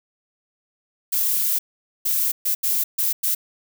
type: noise bursts at uneven times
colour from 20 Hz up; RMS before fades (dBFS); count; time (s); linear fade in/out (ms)
violet; -21; 6; 1.12-1.59 / 2.05-2.32 / 2.45-2.55 / 2.63-2.84 / 2.98-3.13 / 3.23-3.35; 10
effects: none